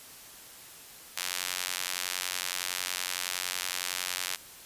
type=tone with high-pass filter; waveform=sawtooth; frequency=90.8 Hz; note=F#2; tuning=32 cents flat; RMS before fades=-34 dBFS; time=1.17-4.36 s; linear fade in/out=5 ms; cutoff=2400 Hz; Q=0.55; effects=white hiss -49 dBFS RMS until 4.65 s + resampled to 32000 Hz